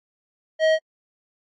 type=tone with hard clipping; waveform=sine; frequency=634 Hz; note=D#5; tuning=32 cents sharp; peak=-17 dBFS; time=0.59-0.79 s; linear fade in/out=50 ms; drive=16 dB; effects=low-pass 4000 Hz 12 dB/octave + AAC 32 kbps